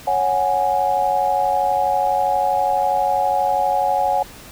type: chord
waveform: sine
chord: C# suspended fourth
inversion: none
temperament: just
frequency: 554.4 / 739.2 / 831.5 Hz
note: C#5 / F#5 / G#5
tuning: 0 / -2 / +2 cents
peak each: -23 / -19 / -19 dBFS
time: 0.07-4.23 s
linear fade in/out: 5 ms
effects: pink hiss -40 dBFS RMS until 4.51 s